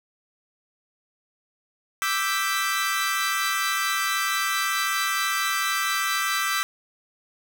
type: chord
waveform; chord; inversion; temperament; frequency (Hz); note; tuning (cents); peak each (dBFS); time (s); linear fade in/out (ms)
sawtooth; E minor seventh; third; equal; 1174.7 / 1318.5 / 1568 / 1975.5; D6 / E6 / G6 / B6; 0 / 0 / 0 / 0; -25; 2.02-6.63; 0
effects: none